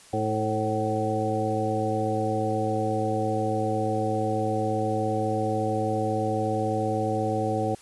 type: harmonic tone with a mistuned harmonic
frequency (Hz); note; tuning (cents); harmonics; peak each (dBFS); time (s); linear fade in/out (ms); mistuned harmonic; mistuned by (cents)
108.2; A2; -29; 1 / 2 / 3 / 4 / 5 / 7; -30 / -33 / -31 / -31 / -30 / -29; 0.13-7.75; 5; 4; +33
effects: white hiss -51 dBFS RMS until 7.81 s + resampled to 24000 Hz